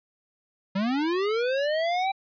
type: linear sweep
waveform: square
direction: up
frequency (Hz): 185 to 787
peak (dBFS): -24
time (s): 0.75-2.12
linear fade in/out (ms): 10
effects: resampled to 11025 Hz